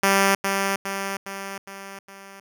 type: tone with echo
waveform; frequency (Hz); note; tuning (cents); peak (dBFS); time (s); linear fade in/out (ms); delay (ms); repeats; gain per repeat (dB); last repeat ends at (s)
5% pulse; 196; G3; 0; -5; 0.03-0.35; 5; 410; 5; -5; 2.4
effects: none